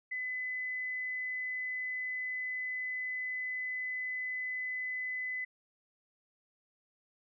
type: tone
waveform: sine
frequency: 2012 Hz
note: B6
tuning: 32 cents sharp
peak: -34 dBFS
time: 0.11-5.45 s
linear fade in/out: 10 ms
effects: none